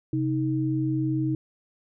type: tone pair together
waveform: sine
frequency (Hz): 132.2 / 314.4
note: C3 / D#4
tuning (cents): +18 / +18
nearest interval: octave + minor third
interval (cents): 1500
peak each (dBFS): -26 / -25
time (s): 0.13-1.35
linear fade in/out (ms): 2
effects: none